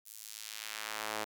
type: tone with high-pass filter sweep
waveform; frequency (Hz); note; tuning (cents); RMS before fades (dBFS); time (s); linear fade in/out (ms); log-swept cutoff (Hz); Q
sawtooth; 107.9; A2; -33; -42; 0.05-1.25; 20; 10000 to 550; 0.76
effects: none